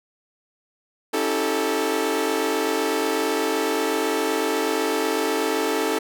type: chord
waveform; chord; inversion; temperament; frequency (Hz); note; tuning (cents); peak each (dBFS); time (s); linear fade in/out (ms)
sawtooth; A dominant seventh; first; equal with one note detuned; 277.2 / 322.7 / 392 / 440; C#4 / E4 / G4 / A4; 0 / -37 / 0 / 0; -25 / -23 / -25 / -20; 1.13-5.99; 10
effects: none